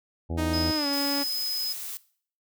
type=harmonic tone; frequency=83.3 Hz; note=E2; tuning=19 cents sharp; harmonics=1 / 2 / 3 / 4 / 5 / 6 / 7 / 8 / 9 / 10; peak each=-29 / -37 / -36 / -38 / -43 / -42 / -44 / -48 / -47 / -47 dBFS; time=0.29-0.72 s; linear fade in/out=20 ms
type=tone with pitch glide; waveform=sawtooth; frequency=311.1 to 282 Hz; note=D#4 to C#4; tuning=0 to +30 cents; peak=-23 dBFS; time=0.37-1.24 s; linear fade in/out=20 ms; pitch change=-170 cents; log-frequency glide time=0.75-0.87 s
type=tone; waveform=triangle; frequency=5060 Hz; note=D#8; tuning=28 cents sharp; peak=-27 dBFS; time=0.53-1.73 s; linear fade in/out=10 ms
type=noise; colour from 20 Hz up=blue; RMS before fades=-36 dBFS; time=0.93-1.97 s; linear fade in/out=0 ms
effects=noise-tail reverb RT60 0.5 s tail -19 dB re dry